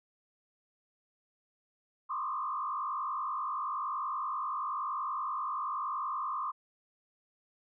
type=tone with frequency modulation; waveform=sine; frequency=1130 Hz; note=C#6; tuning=33 cents sharp; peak=-32 dBFS; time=2.09-6.52 s; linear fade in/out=20 ms; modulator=50.5 Hz; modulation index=2.1; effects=none